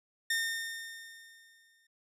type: tone with exponential decay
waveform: sawtooth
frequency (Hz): 1822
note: A#6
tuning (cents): -40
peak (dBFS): -24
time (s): 0.3-1.87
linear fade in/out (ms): 5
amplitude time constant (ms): 340
effects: resampled to 32000 Hz